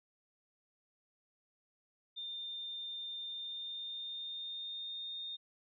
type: tone with pitch glide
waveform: sine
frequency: 3610 to 3663 Hz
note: A7 to A#7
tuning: +44 to -31 cents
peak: -40 dBFS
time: 2.16-5.37 s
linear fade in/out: 20 ms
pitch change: +25 cents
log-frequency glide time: 3.23-5.16 s
effects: none